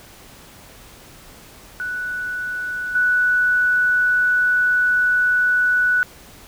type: tone with level steps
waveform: sine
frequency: 1480 Hz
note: F#6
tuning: in tune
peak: -23 / -14 dBFS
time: 1.8-6.03 s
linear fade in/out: 0 ms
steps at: 2.95 s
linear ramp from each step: 5 ms
effects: pink hiss -44 dBFS RMS until 6.47 s